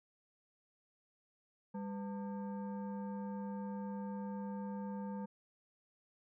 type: tone with frequency modulation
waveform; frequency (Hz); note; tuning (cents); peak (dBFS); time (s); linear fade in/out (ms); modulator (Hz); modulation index
sine; 200; G3; +35; -39; 1.74-5.26; 10; 702; 0.68
effects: none